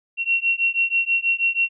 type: beating tone pair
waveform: sine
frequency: 2729 / 2735.2 Hz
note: F7 / F7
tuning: -41 / -37 cents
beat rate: 6.2 Hz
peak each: -21 dBFS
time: 0.17-1.69 s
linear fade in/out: 50 ms
effects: none